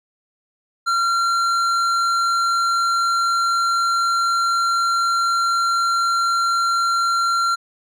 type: tone with hard clipping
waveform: triangle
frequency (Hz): 1372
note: F6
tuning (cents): -31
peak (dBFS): -18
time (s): 0.86-7.56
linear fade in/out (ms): 20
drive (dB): 14
effects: none